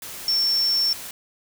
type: tone in noise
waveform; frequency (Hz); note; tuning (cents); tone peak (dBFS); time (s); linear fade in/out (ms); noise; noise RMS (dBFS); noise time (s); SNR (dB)
sine; 5430; F8; -50; -18; 0.28-0.93; 2; white; -36; 0.02-1.11; +15
effects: none